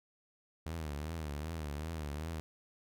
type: tone with vibrato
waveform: sawtooth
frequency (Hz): 77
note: D#2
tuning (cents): -17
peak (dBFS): -34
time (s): 0.66-2.4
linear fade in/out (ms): 0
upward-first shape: triangle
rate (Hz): 2.6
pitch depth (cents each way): 150
effects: none